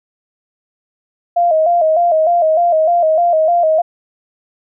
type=tone with vibrato; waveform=sine; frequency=662 Hz; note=E5; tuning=7 cents sharp; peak=-9 dBFS; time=1.36-3.82 s; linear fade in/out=10 ms; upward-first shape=square; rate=3.3 Hz; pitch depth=83 cents each way; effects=none